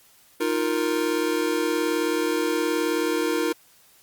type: chord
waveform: square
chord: Eb suspended second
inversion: none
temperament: just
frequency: 311.1 / 350 / 466.7 Hz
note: Eb4 / F4 / Bb4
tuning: 0 / +4 / +2 cents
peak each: -27 dBFS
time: 0.4-3.53 s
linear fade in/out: 10 ms
effects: white hiss -56 dBFS RMS until 4.02 s + Opus 48 kbps